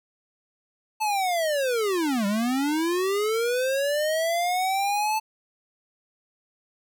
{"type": "linear two-way sweep", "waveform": "square", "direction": "down then up", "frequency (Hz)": [880, 195.2, 880], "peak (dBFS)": -23, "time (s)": [1, 5.2], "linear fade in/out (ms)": 20, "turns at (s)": 2.26, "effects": []}